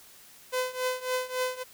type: tone with tremolo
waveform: sawtooth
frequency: 508 Hz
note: B4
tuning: 49 cents sharp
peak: -21 dBFS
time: 0.52-1.64 s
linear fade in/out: 20 ms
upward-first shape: triangle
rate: 3.6 Hz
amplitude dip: 90%
effects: white hiss -53 dBFS RMS until 1.73 s